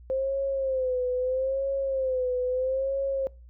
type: tone with vibrato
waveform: sine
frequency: 523 Hz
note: C5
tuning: 1 cent flat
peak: -24 dBFS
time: 0.1-3.27 s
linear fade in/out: 0 ms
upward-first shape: sine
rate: 0.77 Hz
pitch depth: 77 cents each way
effects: noise-tail reverb RT60 0.3 s tail -24 dB re dry + added 60 Hz sine -46 dBFS peak until 3.49 s